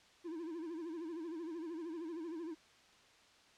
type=tone with vibrato; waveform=triangle; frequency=329.6 Hz; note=E4; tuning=in tune; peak=-39 dBFS; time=0.24-2.55 s; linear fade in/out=20 ms; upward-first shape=sine; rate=13 Hz; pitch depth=110 cents each way; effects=white hiss -64 dBFS RMS until 3.57 s + low-pass 5000 Hz 12 dB/octave